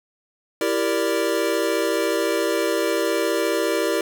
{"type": "chord", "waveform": "square", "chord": "E half-diminished seventh", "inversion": "none", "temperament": "equal with one note detuned", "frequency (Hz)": [332.5, 392, 466.2, 587.3], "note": ["E4", "G4", "Bb4", "D5"], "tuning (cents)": [15, 0, 0, 0], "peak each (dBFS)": -26, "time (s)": [0.61, 4.01], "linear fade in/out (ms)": 2, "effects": []}